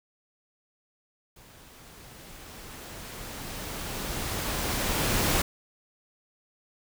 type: noise with level ramp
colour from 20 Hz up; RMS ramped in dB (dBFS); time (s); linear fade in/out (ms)
pink; -53 to -24; 1.36-5.42; 5
effects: none